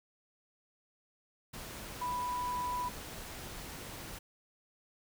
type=tone in noise; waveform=sine; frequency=987.8 Hz; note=B5; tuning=in tune; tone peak=-33 dBFS; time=2.01-2.89 s; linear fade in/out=10 ms; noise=pink; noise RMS=-45 dBFS; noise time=1.53-4.19 s; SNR=+9 dB; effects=none